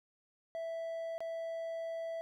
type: tone with dropouts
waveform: triangle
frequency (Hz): 659.3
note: E5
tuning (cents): 0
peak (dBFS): -35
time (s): 0.55-2.21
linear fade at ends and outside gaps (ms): 0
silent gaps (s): 1.18-1.205
effects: none